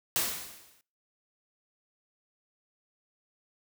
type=noise with exponential decay; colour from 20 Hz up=white; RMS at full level=-26 dBFS; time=0.16-0.81 s; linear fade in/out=0 ms; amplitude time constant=140 ms; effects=noise-tail reverb RT60 0.4 s tail -23 dB re dry